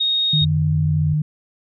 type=tone; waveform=sine; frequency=3729 Hz; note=A#7; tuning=in tune; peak=-16 dBFS; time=0-0.45 s; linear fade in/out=10 ms
type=tone with pitch glide; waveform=sine; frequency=153 to 151.77 Hz; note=D#3 to D#3; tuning=-29 to -43 cents; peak=-16 dBFS; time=0.33-1.22 s; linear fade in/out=5 ms; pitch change=-14 cents; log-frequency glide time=0.95-1.11 s
type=tone with vibrato; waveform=sine; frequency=90.9 Hz; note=F#2; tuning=30 cents flat; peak=-21 dBFS; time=0.41-1.14 s; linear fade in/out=10 ms; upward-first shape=triangle; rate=13 Hz; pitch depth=130 cents each way
effects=none